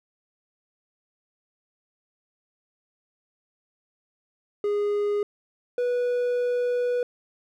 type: tone pair in turn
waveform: triangle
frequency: 411.9 / 489.8 Hz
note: G#4 / B4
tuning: -14 / -14 cents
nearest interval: minor third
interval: 300 cents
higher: second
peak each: -20 dBFS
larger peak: neither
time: 4.64-5.23 / 5.78-7.03 s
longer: second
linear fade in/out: 2 ms
effects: none

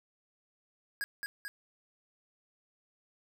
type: tone with echo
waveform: square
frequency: 1644 Hz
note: G#6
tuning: 18 cents flat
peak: -33 dBFS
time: 1.01-1.04 s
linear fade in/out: 0 ms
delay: 220 ms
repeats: 2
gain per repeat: -3 dB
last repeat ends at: 1.48 s
effects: none

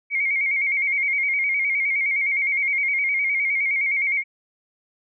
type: tone with vibrato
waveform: sine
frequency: 2200 Hz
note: C#7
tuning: 14 cents flat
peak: -19 dBFS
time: 0.1-4.24 s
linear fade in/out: 50 ms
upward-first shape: square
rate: 9.7 Hz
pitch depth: 53 cents each way
effects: none

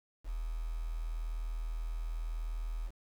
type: tone with quantisation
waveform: sine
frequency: 40.43 Hz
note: E1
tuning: 33 cents flat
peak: -34 dBFS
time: 0.24-2.91 s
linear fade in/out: 50 ms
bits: 9
effects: none

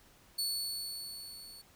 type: tone with level ramp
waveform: sawtooth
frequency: 4435 Hz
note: C#8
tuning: in tune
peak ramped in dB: -28 to -47 dBFS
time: 0.38-1.62 s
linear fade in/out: 10 ms
effects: pink hiss -62 dBFS RMS until 1.75 s

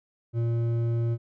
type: tone with hard clipping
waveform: sine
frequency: 116.54 Hz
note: A#2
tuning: in tune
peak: -25 dBFS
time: 0.33-1.18 s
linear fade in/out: 50 ms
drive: 8 dB
effects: none

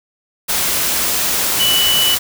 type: tone in noise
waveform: sine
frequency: 2970 Hz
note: F#7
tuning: 6 cents sharp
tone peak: -13 dBFS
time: 1.59-2.16 s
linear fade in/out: 20 ms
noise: white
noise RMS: -17 dBFS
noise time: 0.48-2.19 s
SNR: +1 dB
effects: none

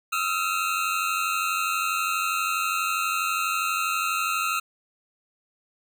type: tone pair together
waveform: 25% pulse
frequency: 1271 / 1363.3 Hz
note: D#6 / F6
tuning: +36 / -42 cents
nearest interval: minor second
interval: 122 cents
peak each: -23 dBFS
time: 0.12-4.6 s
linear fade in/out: 10 ms
effects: none

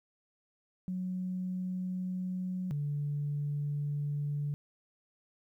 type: tone pair in turn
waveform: sine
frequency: 183.7 / 145.38 Hz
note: F#3 / D3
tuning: -12 / -17 cents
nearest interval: major third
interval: 405 cents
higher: first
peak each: -32 / -30 dBFS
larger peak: second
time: 0.88-2.71 / 2.71-4.54 s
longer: neither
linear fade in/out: 0 ms
effects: tanh soft clip ceiling -26 dBFS + 12-bit

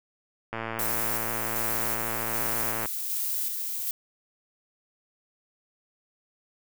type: click train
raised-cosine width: 0.5 ms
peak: -17 dBFS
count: 264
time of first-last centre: 0.53-2.857 s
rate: 113 Hz
type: noise with tremolo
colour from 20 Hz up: violet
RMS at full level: -29 dBFS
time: 0.79-3.91 s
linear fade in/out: 2 ms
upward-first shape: square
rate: 1.3 Hz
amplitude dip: 30%
effects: none

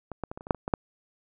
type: clicks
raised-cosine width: 1 ms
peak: -22 / -17 / -22 / -25 / -29 / -25 / -6 / -27 / -17 / -8 dBFS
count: 10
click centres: 0.117 / 0.237 / 0.315 / 0.375 / 0.409 / 0.469 / 0.508 / 0.547 / 0.679 / 0.738 s
effects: none

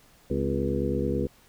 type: harmonic tone with a mistuned harmonic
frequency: 69.2 Hz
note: C#2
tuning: 2 cents flat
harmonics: 1 / 2 / 3 / 4 / 5 / 6 / 7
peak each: -32 / -32 / -32 / -32 / -32 / -32 / -32 dBFS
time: 0.3-1.27 s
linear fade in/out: 5 ms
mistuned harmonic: 4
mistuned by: -100 cents
effects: pink hiss -58 dBFS RMS until 1.48 s

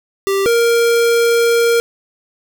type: tone pair in turn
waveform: square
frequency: 392 / 467.1 Hz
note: G4 / A#4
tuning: 0 / +3 cents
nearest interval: minor third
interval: 303 cents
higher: second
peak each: -14 / -11 dBFS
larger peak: second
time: 0.27-0.46 / 0.46-1.8 s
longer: second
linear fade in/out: 0 ms
effects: none

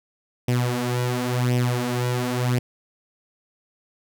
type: tone with flanger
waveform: sawtooth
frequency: 123.47 Hz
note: B2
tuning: in tune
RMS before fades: -23 dBFS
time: 0.48-2.59 s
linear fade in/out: 5 ms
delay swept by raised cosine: 0.35 to 6.05 ms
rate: 0.94 Hz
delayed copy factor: +0.7
effects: none

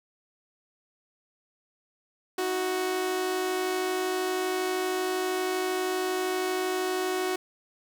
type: tone pair together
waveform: sawtooth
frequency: 317.3 / 370 Hz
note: D#4 / F#4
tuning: +34 / 0 cents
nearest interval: minor third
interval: 266 cents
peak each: -32 / -23 dBFS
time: 2.38-7.36 s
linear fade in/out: 5 ms
effects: 8-bit

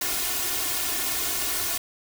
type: noise with comb filter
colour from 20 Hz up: white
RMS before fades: -27 dBFS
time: 0.01-1.78 s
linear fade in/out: 5 ms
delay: 2.8 ms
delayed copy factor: +0.95
effects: none

